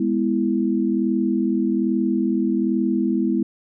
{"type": "chord", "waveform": "sine", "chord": "E major", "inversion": "first", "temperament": "just", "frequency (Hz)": [206, 247.2, 329.6], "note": ["G#3", "B3", "E4"], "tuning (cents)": [-14, 2, 0], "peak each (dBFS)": -22, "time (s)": [0, 3.43], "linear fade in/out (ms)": 5, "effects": []}